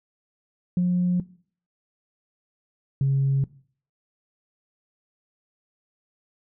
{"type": "tone pair in turn", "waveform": "sine", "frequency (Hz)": [178.7, 136.66], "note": ["F3", "C#3"], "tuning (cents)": [40, -24], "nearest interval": "perfect fourth", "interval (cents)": 464, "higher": "first", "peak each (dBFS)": -17, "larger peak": "neither", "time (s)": [[0.77, 1.2], [3.01, 3.44]], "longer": "neither", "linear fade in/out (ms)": 2, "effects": ["noise-tail reverb RT60 0.5 s tail -20 dB re dry", "tanh soft clip ceiling -15 dBFS"]}